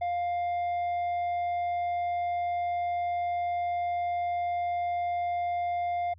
sine tone with tanh clipping, 702 Hz, F5, 9 cents sharp, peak -28 dBFS, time 0.01-6.14 s, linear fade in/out 10 ms, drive 5 dB, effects added 85 Hz sine -51 dBFS peak until 6.18 s

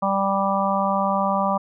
harmonic tone, 196 Hz, G3, in tune, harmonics 1 / 3 / 4 / 5 / 6, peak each -25 / -25 / -25 / -25 / -25 dBFS, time 0.02-1.58 s, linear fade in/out 10 ms, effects none

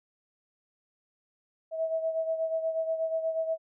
sine beating tone pair, 646 / 654.3 Hz, E5 / E5, -35 / -13 cents, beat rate 8.3 Hz, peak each -28 / -35 dBFS, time 1.71-3.58 s, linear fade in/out 50 ms, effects none

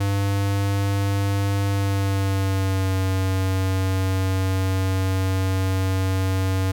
square tone with pitch glide, 99.4 to 94.69 Hz, G2 to F#2, +25 to +41 cents, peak -20 dBFS, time 0-6.72 s, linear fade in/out 10 ms, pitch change -84 cents, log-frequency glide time 1.69-2.96 s, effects none

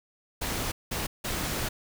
pink noise bursts at uneven times, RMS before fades -31 dBFS, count 3, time 0.41-0.72 / 0.91-1.07 / 1.24-1.69 s, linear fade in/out 10 ms, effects none

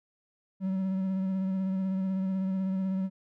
triangle tone with vibrato, 190 Hz, F#3, 46 cents sharp, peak -25 dBFS, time 0.6-3.1 s, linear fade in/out 50 ms, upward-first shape sine, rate 16 Hz, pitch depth 23 cents each way, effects none

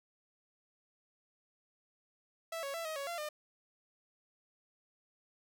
sawtooth tone with pitch steps, 659 / 555 / 666 / 630 / 558 / 686 / 604 Hz, E5 / C#5 / E5 / D#5 / C#5 / F5 / D5, -1 / +2 / +18 / +21 / +11 / -31 / +48 cents, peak -34 dBFS, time 2.52-3.29 s, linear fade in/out 5 ms, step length 110 ms, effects none

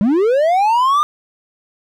triangle linear sweep, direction up, 187 to 1223 Hz, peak -9 dBFS, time 0.01-1.03 s, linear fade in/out 0 ms, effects none

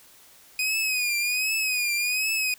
sawtooth tone with vibrato, 2489 Hz, D#7, in tune, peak -20 dBFS, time 0.59-2.54 s, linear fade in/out 2 ms, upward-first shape triangle, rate 1.3 Hz, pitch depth 93 cents each way, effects white hiss -53 dBFS RMS until 2.58 s

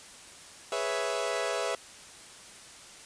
sawtooth chord, C# minor seventh, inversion second, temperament equal, 415.3 / 493.9 / 554.4 / 659.3 Hz, G#4 / B4 / C#5 / E5, 0 / 0 / 0 / 0 cents, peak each -32 / -31 / -32 / -29 dBFS, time 0.72-1.75 s, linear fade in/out 2 ms, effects white hiss -49 dBFS RMS until 3.05 s + resampled to 22050 Hz

